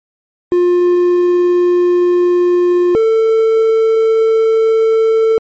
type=tone pair in turn; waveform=triangle; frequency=354.1 / 446.1 Hz; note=F4 / A4; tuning=+24 / +24 cents; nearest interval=major third; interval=400 cents; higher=second; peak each=-6 dBFS; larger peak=neither; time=0.52-2.95 / 2.95-5.38 s; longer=neither; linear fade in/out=0 ms; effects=MP3 32 kbps